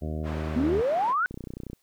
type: harmonic tone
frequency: 77.78 Hz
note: D#2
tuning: in tune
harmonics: 1 / 2 / 3 / 4 / 5 / 6 / 7 / 8 / 9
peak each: -31 / -35 / -37 / -40 / -41 / -47 / -45 / -43 / -48 dBFS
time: 0.01-0.82 s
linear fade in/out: 20 ms
type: band-pass noise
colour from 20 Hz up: white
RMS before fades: -40 dBFS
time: 0.23-1.15 s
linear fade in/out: 50 ms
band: 180 to 1300 Hz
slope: 12 dB/octave
type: exponential sweep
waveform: sine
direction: up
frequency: 236.9 to 1524 Hz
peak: -22 dBFS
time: 0.56-1.26 s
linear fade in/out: 0 ms
type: click train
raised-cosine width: 3 ms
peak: -24 dBFS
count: 14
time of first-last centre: 1.31-1.732 s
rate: 30.8 Hz
effects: white hiss -70 dBFS RMS until 1.82 s